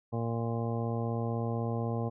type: harmonic tone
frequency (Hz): 116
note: A#2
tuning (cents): -8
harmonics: 1 / 2 / 3 / 4 / 5 / 6 / 7 / 9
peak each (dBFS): -32 / -36 / -42 / -38 / -42 / -43 / -43 / -46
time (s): 0.12-2.1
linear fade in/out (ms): 20
effects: none